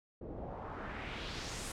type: noise with low-pass filter sweep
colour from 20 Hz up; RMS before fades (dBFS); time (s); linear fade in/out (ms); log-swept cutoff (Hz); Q
pink; -43; 0.21-1.72; 5; 390 to 10000; 1.8
effects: none